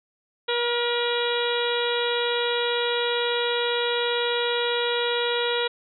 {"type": "harmonic tone with a mistuned harmonic", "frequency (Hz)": 479, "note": "A#4", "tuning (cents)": 47, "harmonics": [1, 2, 3, 4, 5, 6, 7, 8], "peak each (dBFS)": [-25, -31, -31, -34, -35, -35, -31, -31], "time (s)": [0.48, 5.68], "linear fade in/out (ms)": 10, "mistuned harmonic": 3, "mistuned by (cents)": -21, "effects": []}